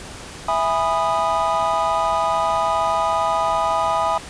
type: chord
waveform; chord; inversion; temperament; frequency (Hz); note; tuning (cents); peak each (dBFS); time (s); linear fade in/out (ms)
triangle; E major seventh; none; just; 659.3 / 824.1 / 988.9 / 1236.1; E5 / G#5 / B5 / D#6; 0 / -14 / +2 / -12; -21; 0.48-4.18; 5
effects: pink hiss -36 dBFS RMS until 4.29 s + resampled to 22050 Hz